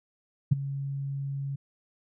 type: tone with ADSR envelope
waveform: sine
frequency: 138.59 Hz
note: C#3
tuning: in tune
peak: -14 dBFS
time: 0.51-1.56 s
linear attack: 13 ms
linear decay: 15 ms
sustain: -16 dB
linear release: 9 ms
effects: none